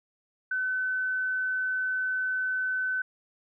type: tone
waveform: sine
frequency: 1515 Hz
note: F#6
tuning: 40 cents sharp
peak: -26 dBFS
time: 0.51-3.02 s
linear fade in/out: 5 ms
effects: none